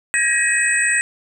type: tone cluster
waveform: sine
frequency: 1628 / 1691 / 1897 / 2533 / 8070 Hz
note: G#6 / G#6 / A#6 / D#7 / B8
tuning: -35 / +31 / +30 / +30 / +36 cents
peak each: -26 / -26 / -18 / -22 / -20 dBFS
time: 0.14-1.01 s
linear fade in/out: 0 ms
effects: 8-bit